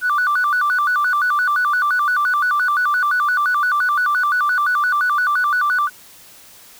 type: tone with vibrato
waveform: sine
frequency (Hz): 1318.5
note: E6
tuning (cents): 0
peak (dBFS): -13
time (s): 0.01-5.9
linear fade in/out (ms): 50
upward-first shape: square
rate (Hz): 5.8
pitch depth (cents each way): 200
effects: tanh soft clip ceiling -11 dBFS + white hiss -44 dBFS RMS until 6.79 s